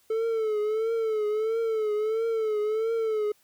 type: tone with vibrato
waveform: triangle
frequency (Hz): 438.4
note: A4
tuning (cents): -6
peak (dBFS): -22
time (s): 0.1-3.32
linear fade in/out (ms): 5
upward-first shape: triangle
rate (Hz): 1.5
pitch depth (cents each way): 86
effects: white hiss -64 dBFS RMS until 3.43 s